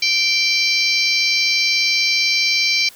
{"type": "harmonic tone with a mistuned harmonic", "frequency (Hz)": 779, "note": "G5", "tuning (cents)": -11, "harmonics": [3, 4, 5, 6, 7, 8], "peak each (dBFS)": [-18, -29, -22, -21, -22, -29], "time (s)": [0.02, 2.89], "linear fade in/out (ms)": 5, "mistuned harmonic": 5, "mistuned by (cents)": 70, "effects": ["white hiss -44 dBFS RMS until 2.95 s"]}